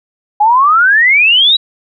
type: exponential sweep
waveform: sine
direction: up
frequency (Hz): 815 to 3951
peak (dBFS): -5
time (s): 0.4-1.57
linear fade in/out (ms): 10
effects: none